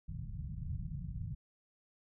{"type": "low-pass noise", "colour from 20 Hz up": "white", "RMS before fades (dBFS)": -41, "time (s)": [0.08, 1.35], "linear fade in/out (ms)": 10, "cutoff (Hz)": 170, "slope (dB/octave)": 48, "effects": []}